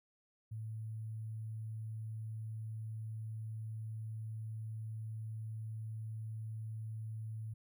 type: tone with sample-and-hold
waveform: sine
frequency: 110 Hz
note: A2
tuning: in tune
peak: -40 dBFS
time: 0.51-7.54 s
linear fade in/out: 10 ms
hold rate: 11025 Hz
effects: none